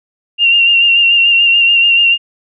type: tone with vibrato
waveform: sine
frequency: 2776 Hz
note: F7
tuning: 11 cents flat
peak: -6 dBFS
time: 0.38-2.18 s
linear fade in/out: 50 ms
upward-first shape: sine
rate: 6.9 Hz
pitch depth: 32 cents each way
effects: none